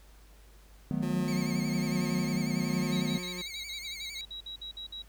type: chord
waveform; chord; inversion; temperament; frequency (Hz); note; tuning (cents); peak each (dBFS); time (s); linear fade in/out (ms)
triangle; B dominant seventh; first; equal with one note detuned; 155.56 / 185 / 215.7 / 246.9; D#3 / F#3 / A3 / B3; 0 / 0 / -34 / 0; -32; 0.91-3.18; 0
type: tone with tremolo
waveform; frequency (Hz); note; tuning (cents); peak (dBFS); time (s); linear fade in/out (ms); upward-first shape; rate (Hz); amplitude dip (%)
25% pulse; 180; F#3; -47; -30; 1.02-3.42; 10; triangle; 1.2; 50
type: tone with vibrato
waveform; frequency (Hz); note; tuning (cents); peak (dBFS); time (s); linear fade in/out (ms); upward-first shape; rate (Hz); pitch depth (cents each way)
20% pulse; 2217; C#7; 0; -35; 1.28-4.21; 0; sine; 11; 79
type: tone bursts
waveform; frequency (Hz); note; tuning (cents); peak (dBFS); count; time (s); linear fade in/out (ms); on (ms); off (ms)
sine; 3869; B7; -36; -38; 14; 2.92-5.022; 5; 100; 54
effects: added 50 Hz sine -53 dBFS peak until 5.08 s + pink hiss -61 dBFS RMS until 5.08 s